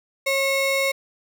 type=ring-modulated tone; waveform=square; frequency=815 Hz; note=G#5; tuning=33 cents flat; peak=-17 dBFS; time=0.26-0.92 s; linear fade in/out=10 ms; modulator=1360 Hz; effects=none

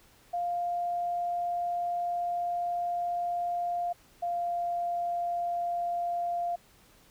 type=tone pair in turn; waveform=sine; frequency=700 / 696 Hz; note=F5 / F5; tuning=+4 / -6 cents; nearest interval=unison; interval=10 cents; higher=first; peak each=-28 dBFS; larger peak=neither; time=0.33-3.93 / 4.22-6.56 s; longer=first; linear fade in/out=10 ms; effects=pink hiss -60 dBFS RMS until 7.1 s

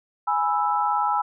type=chord; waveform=sine; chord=E major; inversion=first; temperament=equal; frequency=830.6 / 987.8 / 1318.5 Hz; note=G#5 / B5 / E6; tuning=0 / 0 / 0 cents; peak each=-23 / -25 / -25 dBFS; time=0.27-1.22 s; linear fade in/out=10 ms; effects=none

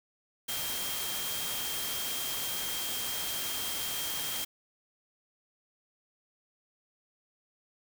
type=tone in noise; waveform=sine; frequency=3201 Hz; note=G7; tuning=36 cents sharp; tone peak=-39 dBFS; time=0.48-4.45 s; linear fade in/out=10 ms; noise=white; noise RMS=-35 dBFS; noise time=0.48-4.45 s; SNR=-7 dB; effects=none

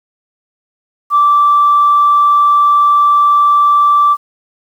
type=tone; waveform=sine; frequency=1167 Hz; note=D6; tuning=11 cents flat; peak=-5 dBFS; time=1.1-4.17 s; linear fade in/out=50 ms; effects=tanh soft clip ceiling -1 dBFS + 7-bit

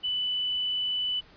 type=tone; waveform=sine; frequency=2987 Hz; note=F#7; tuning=16 cents sharp; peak=-26 dBFS; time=0.03-1.21 s; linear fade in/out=20 ms; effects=pink hiss -55 dBFS RMS until 1.36 s + resampled to 11025 Hz

